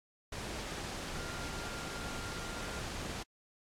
sine tone in noise, 1396.9 Hz, F6, in tune, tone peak -48 dBFS, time 1.15-2.79 s, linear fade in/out 5 ms, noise pink, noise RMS -41 dBFS, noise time 0.32-3.23 s, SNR -10 dB, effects low-pass 8000 Hz 12 dB/octave + AAC 64 kbps

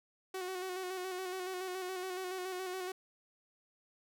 sawtooth tone with vibrato, 370 Hz, F#4, in tune, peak -34 dBFS, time 0.34-2.92 s, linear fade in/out 5 ms, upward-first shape square, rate 7.1 Hz, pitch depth 33 cents each way, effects none

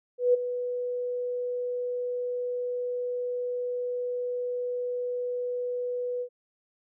sine tone with ADSR envelope, 492.5 Hz, B4, 5 cents flat, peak -16 dBFS, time 0.18-6.29 s, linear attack 160 ms, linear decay 14 ms, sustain -12 dB, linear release 77 ms, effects none

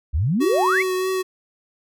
sine exponential sweep, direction up, 63.9 to 2400 Hz, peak -17 dBFS, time 0.13-0.83 s, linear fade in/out 20 ms
square tone with vibrato, 373.5 Hz, F#4, 16 cents sharp, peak -21 dBFS, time 0.4-1.23 s, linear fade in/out 20 ms, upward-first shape triangle, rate 3.2 Hz, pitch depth 23 cents each way
effects none

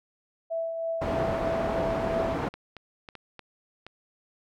sine tone with tremolo, 659.3 Hz, E5, in tune, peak -26 dBFS, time 0.5-2.38 s, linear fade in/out 20 ms, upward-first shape triangle, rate 3.1 Hz, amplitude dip 45%
white low-pass noise, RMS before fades -30 dBFS, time 1.01-2.49 s, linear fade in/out 10 ms, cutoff 730 Hz, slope 12 dB/octave
clicks, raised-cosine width 0.3 ms, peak -26 dBFS, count 6, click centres 2.54 / 2.767 / 3.088 / 3.153 / 3.393 / 3.866 s
effects none

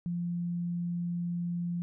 sine tone, 173.4 Hz, F3, 12 cents flat, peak -30 dBFS, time 0.06-1.82 s, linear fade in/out 0 ms, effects none

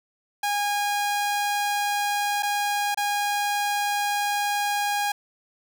sawtooth tone with dropouts, 819 Hz, G#5, 24 cents flat, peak -19 dBFS, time 0.43-5.12 s, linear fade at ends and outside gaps 5 ms, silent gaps 2.425-2.43 / 2.946-2.973 s, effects none

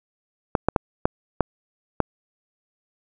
clicks, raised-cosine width 1 ms, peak -3 dBFS, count 6, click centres 0.552 / 0.686 / 0.762 / 1.055 / 1.407 / 2.003 s, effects none

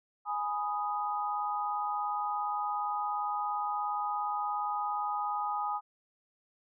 sine chord, G# minor, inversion none, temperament equal, 830.6 / 987.8 / 1244.5 Hz, G#5 / B5 / D#6, 0 / 0 / 0 cents, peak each -33 / -39 / -34 dBFS, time 0.25-5.81 s, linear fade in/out 50 ms, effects none

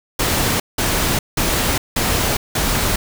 pink noise bursts, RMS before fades -18 dBFS, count 5, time 0.19-2.96 s, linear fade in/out 5 ms, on 410 ms, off 180 ms, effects none

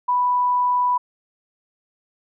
sine tone, 987.8 Hz, B5, in tune, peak -16 dBFS, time 0.08-0.98 s, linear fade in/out 10 ms, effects none

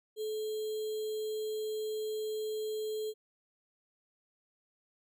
sine tone with sample-and-hold, 431.8 Hz, A4, 33 cents flat, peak -33 dBFS, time 0.16-3.14 s, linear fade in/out 50 ms, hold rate 3675 Hz, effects none

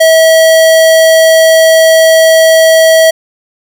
square tone, 646 Hz, E5, 35 cents flat, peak -3 dBFS, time 0-3.11 s, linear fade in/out 10 ms, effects none

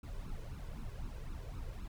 brown noise with flanger, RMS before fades -43 dBFS, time 0.03-1.88 s, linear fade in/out 5 ms, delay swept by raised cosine 0.74 to 2.04 ms, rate 3.9 Hz, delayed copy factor +0.75, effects none

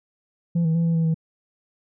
sine tone with pitch steps, 169.7 / 161.2 / 167.5 / 166.3 / 163.7 / 161.3 Hz, F3 / E3 / E3 / E3 / E3 / E3, -49 / -38 / +28 / +16 / -12 / -37 cents, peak -15 dBFS, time 0.55-1.144 s, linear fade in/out 10 ms, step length 99 ms, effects tanh soft clip ceiling -17 dBFS

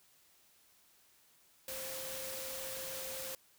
sine tone in noise, 527 Hz, C5, 12 cents sharp, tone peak -46 dBFS, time 1.68-3.35 s, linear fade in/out 2 ms, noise white, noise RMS -43 dBFS, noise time 1.68-3.35 s, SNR -6 dB, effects white hiss -67 dBFS RMS until 3.58 s

